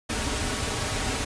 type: noise with comb filter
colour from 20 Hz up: pink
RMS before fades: -28 dBFS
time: 0.09-1.25 s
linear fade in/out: 10 ms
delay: 5.8 ms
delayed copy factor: -0.6
effects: resampled to 22050 Hz